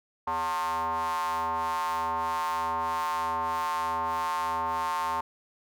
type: ring-modulated tone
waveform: square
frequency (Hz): 81.9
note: E2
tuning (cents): -11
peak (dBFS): -25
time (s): 0.27-5.21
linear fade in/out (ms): 5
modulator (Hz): 982
effects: none